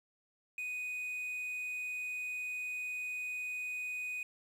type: tone with quantisation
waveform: triangle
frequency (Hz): 2489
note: D#7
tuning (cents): 0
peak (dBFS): -35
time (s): 0.58-4.23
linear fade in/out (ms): 2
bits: 10
effects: none